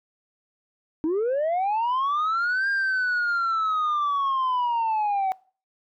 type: linear two-way sweep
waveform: sine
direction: up then down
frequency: 300.3 to 1611 to 749 Hz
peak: -19 dBFS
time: 1.04-5.32 s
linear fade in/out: 0 ms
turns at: 2.69 s
effects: noise-tail reverb RT60 0.4 s tail -24 dB re dry + tanh soft clip ceiling -20 dBFS